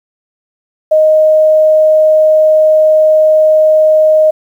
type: tone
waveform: sine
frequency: 622.3 Hz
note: D#5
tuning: in tune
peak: -4 dBFS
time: 0.91-4.31 s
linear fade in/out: 10 ms
effects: 7-bit